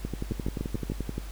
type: two click trains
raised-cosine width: 3 ms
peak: -17 / -18 dBFS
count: 5 / 14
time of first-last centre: 0.32-0.9 / 0.05-1.18 s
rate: 6.9 / 11.5 Hz
effects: added 50 Hz sine -36 dBFS peak until 1.31 s + pink hiss -48 dBFS RMS until 1.31 s